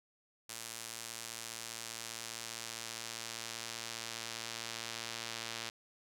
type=tone with band-pass filter sweep; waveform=sawtooth; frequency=115.1 Hz; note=A#2; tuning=22 cents flat; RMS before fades=-44 dBFS; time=0.49-5.7 s; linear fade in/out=5 ms; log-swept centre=8500 to 4500 Hz; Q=0.88; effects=none